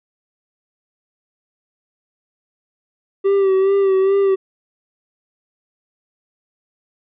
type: tone with vibrato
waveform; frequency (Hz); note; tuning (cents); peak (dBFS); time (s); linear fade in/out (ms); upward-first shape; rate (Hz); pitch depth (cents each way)
triangle; 388.5; G4; -16; -10; 3.24-4.36; 20; sine; 2.4; 39
effects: resampled to 8000 Hz